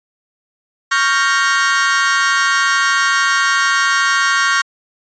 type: chord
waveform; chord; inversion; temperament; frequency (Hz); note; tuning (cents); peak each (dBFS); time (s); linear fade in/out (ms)
40% pulse; G half-diminished seventh; second; equal; 1108.7 / 1396.9 / 1568 / 1864.7; Db6 / F6 / G6 / Bb6; 0 / 0 / 0 / 0; -17; 0.91-4.62; 10
effects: resampled to 16000 Hz